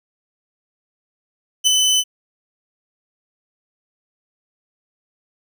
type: tone with ADSR envelope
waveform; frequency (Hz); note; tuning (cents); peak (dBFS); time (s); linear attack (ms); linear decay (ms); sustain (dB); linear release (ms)
25% pulse; 3017; F#7; +33; -6; 1.64-2.04; 31; 8; -4; 49
effects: none